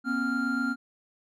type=tone cluster; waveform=triangle; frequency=241.1 / 269.1 / 1394 Hz; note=B3 / C4 / F6; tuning=-41 / +49 / -4 cents; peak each=-28 dBFS; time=0.04-0.76 s; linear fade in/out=50 ms; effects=none